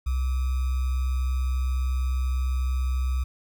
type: tone with sample-and-hold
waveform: sine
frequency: 64.3 Hz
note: C2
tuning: 30 cents flat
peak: -22 dBFS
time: 0.06-3.24 s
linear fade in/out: 10 ms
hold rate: 1225 Hz
effects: none